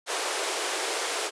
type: band-pass noise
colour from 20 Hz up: pink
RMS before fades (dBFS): -30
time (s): 0.06-1.31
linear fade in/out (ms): 50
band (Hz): 360 to 10000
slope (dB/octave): 48
effects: none